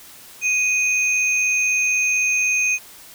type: tone pair together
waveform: sine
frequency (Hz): 2489 / 6348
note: D#7 / G8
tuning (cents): 0 / +21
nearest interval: octave + major third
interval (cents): 1621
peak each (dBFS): -17 / -24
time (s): 0.41-2.79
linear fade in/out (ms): 50
effects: white hiss -43 dBFS RMS until 3.14 s